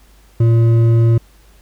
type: tone with hard clipping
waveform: triangle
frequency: 115.2 Hz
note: A#2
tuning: 20 cents flat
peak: -10 dBFS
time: 0.4-1.18 s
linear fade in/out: 5 ms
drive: 11 dB
effects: added 50 Hz sine -45 dBFS peak until 1.61 s + pink hiss -52 dBFS RMS until 1.61 s